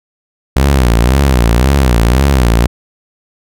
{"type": "tone with vibrato", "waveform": "sawtooth", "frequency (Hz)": 63, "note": "B1", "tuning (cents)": 35, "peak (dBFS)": -3, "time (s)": [0.56, 2.67], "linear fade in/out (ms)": 5, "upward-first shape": "sine", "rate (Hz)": 1.9, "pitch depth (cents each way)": 190, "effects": []}